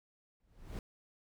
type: noise with exponential growth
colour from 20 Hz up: brown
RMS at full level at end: -37 dBFS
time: 0.4-0.79 s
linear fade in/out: 1 ms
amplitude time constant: 84 ms
effects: none